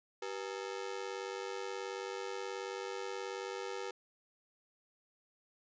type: ring-modulated tone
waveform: sawtooth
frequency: 435.9 Hz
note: A4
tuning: 16 cents flat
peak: -32 dBFS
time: 0.22-3.91 s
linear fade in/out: 5 ms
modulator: 49.3 Hz
effects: resampled to 16000 Hz